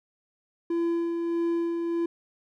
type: tone with tremolo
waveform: triangle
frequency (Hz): 338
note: E4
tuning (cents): +43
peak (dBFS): -21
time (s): 0.7-2.06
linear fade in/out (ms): 5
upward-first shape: sine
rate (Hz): 1.6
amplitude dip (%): 35
effects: none